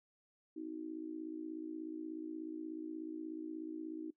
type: tone with amplitude modulation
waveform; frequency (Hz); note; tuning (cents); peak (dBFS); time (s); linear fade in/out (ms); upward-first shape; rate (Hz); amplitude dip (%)
sine; 316.1; D#4; +27; -37; 0.56-4.11; 10; sine; 56.6; 85
effects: noise-tail reverb RT60 0.1 s tail -18 dB re dry